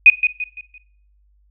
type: tone with echo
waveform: sine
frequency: 2489 Hz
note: D#7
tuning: in tune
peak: -3 dBFS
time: 0.06-0.1 s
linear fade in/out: 2 ms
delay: 170 ms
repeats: 4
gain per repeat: -9 dB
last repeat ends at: 0.78 s
effects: noise-tail reverb RT60 0.6 s tail -18 dB re dry + added 50 Hz sine -54 dBFS peak until 1.5 s